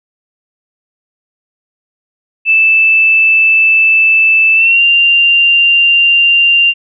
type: tone with pitch glide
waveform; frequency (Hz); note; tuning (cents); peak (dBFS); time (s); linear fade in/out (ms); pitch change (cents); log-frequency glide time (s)
sine; 2637 to 2783; E7 to F7; 0 to -7; -5; 2.45-6.74; 50; +93; 4.55-4.82
effects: none